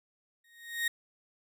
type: tone with exponential growth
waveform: 35% pulse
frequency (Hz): 1864.7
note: A#6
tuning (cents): 0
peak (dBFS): -24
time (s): 0.44-0.88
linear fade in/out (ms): 5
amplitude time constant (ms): 95
effects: none